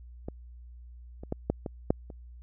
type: clicks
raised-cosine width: 2 ms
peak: -22 / -28 / -17 / -12 / -20 / -9 / -30 dBFS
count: 7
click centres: 0.285 / 1.235 / 1.324 / 1.5 / 1.662 / 1.905 / 2.102 s
effects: added 60 Hz sine -45 dBFS peak until 2.42 s